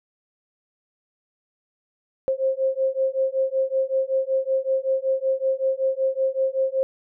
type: beating tone pair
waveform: sine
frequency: 528 / 533.3 Hz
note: C5 / C5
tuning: +16 / +33 cents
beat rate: 5.3 Hz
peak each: -23 dBFS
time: 2.28-6.83 s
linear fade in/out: 0 ms
effects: none